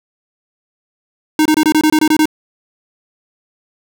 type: tone bursts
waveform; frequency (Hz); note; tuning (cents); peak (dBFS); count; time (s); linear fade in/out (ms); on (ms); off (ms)
square; 309.1; D#4; -11; -9; 10; 1.39-2.256; 2; 65; 24
effects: none